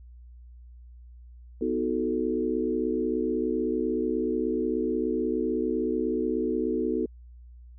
sine chord, B dominant seventh, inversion none, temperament equal with one note detuned, 246.9 / 313.7 / 370 / 440 Hz, B3 / D#4 / F#4 / A4, 0 / +14 / 0 / 0 cents, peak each -30 dBFS, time 1.61-7.06 s, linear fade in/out 5 ms, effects added 60 Hz sine -45 dBFS peak until 7.78 s

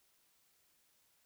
silence, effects white hiss -73 dBFS RMS until 1.25 s

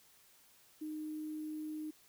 sine tone with sample-and-hold, 307.9 Hz, D#4, 18 cents flat, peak -39 dBFS, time 0.81-1.91 s, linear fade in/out 10 ms, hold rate 11025 Hz, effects white hiss -65 dBFS RMS until 2.08 s

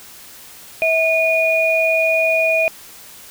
sine tone pair together, 649 / 2450 Hz, E5 / D#7, -27 / -27 cents, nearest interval octave + major seventh, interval 2300 cents, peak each -16 dBFS, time 0.82-2.68 s, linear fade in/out 0 ms, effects white hiss -40 dBFS RMS until 3.3 s

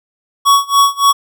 square tone with tremolo, 1120 Hz, C#6, 18 cents sharp, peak -6 dBFS, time 0.45-1.13 s, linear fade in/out 20 ms, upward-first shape sine, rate 3.5 Hz, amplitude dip 95%, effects none

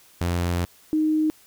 sawtooth / sine tone pair in turn, 87.1 / 310.4 Hz, F2 / D#4, -4 / -4 cents, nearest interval octave + minor seventh, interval 2200 cents, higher second, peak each -18 dBFS, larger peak neither, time 0.21-0.65 / 0.93-1.3 s, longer first, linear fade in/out 0 ms, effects white hiss -54 dBFS RMS until 1.46 s

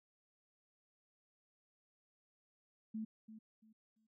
sine tone with echo, 219.3 Hz, A3, 6 cents flat, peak -39 dBFS, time 2.94-3.05 s, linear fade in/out 10 ms, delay 340 ms, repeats 3, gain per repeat -12 dB, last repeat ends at 4.07 s, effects none

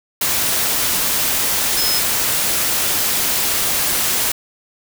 sine tone in noise, 5140 Hz, E8, 45 cents flat, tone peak -19 dBFS, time 1.77-1.99 s, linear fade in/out 5 ms, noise white, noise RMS -18 dBFS, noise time 0.21-4.32 s, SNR -4 dB, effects none

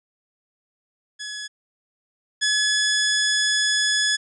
15% pulse tone pair in turn, 1691 / 1700.8 Hz, G#6 / G#6, +31 / +41 cents, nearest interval unison, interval 10 cents, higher second, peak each -24 / -12 dBFS, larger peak second, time 1.19-1.48 / 2.41-4.17 s, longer second, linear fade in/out 20 ms, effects resampled to 24000 Hz

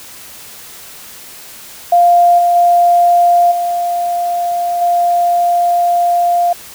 sine tone with level steps, 698.5 Hz, F5, in tune, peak -5 / -8 / -6 / -13 / -9 dBFS, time 1.92-6.53 s, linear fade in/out 5 ms, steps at 2.38 / 2.55 / 3.51 / 4.81 s, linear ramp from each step 10 ms, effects white hiss -34 dBFS RMS until 6.74 s

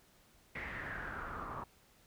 pink noise with low-pass filter sweep, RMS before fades -43 dBFS, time 0.55-1.64 s, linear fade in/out 5 ms, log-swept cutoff 2100 to 1100 Hz, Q 6.4, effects pink hiss -66 dBFS RMS until 2.06 s

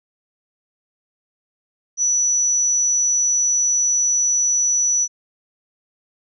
sine tone, 5920 Hz, F#8, in tune, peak -15 dBFS, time 1.97-5.08 s, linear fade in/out 50 ms, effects none

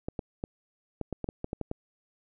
clicks, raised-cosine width 2 ms, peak -19 dBFS, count 11, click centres 0.085 / 0.192 / 0.439 / 1.013 / 1.127 / 1.243 / 1.289 / 1.444 / 1.531 / 1.613 / 1.714 s, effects none

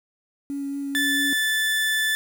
sine tone with vibrato, 279.6 Hz, C#4, 15 cents sharp, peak -26 dBFS, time 0.5-1.33 s, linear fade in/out 0 ms, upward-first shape sine, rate 4.4 Hz, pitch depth 10 cents each way
30% pulse tone, 1751 Hz, A6, 9 cents flat, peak -18 dBFS, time 0.95-2.15 s, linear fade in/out 0 ms
effects 8-bit

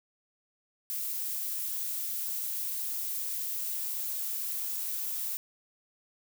violet noise with high-pass filter sweep, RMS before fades -34 dBFS, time 0.9-5.37 s, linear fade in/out 0 ms, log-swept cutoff 260 to 860 Hz, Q 2.7, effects none

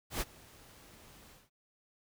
pink noise with ADSR envelope, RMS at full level -34 dBFS, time 0.1-1.5 s, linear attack 110 ms, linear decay 31 ms, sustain -23 dB, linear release 180 ms, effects none

